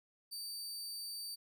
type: tone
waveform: sawtooth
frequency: 4619 Hz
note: D8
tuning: 30 cents flat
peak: -39 dBFS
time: 0.31-1.36 s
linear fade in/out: 20 ms
effects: none